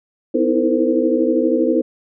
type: tone cluster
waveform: sine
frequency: 252.1 / 316.7 / 329.2 / 456.9 / 517 Hz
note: B3 / D#4 / E4 / A#4 / C5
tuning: +36 / +31 / -2 / -35 / -21 cents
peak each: -20 dBFS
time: 0.34-1.82 s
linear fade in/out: 10 ms
effects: none